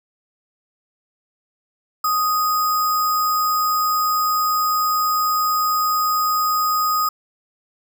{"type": "tone with sample-and-hold", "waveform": "sine", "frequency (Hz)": 1244.5, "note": "D#6", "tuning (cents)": 0, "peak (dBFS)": -16, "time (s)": [2.04, 7.09], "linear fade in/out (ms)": 5, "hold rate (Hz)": 6300, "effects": []}